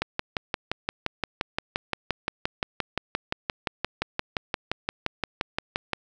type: click train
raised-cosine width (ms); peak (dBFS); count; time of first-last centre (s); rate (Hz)
0.3; -9; 35; 0.02-5.933; 5.75
effects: none